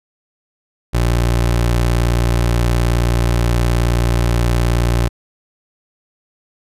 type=tone; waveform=25% pulse; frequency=58.9 Hz; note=A#1; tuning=19 cents sharp; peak=-9 dBFS; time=0.93-5.09 s; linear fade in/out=20 ms; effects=resampled to 32000 Hz